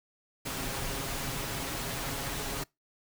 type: noise with comb filter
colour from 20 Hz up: pink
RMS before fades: -35 dBFS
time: 0.45-2.64 s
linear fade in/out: 10 ms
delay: 7.3 ms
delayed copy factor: +0.5
effects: noise-tail reverb RT60 0.2 s tail -24 dB re dry